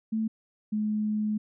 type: tone pair in turn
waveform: sine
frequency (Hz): 220.5 / 212.8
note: A3 / G#3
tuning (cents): +4 / +42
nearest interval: minor second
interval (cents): 62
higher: first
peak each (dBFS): -25 / -25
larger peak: neither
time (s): 0.12-0.28 / 0.72-1.38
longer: second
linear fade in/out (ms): 10
effects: none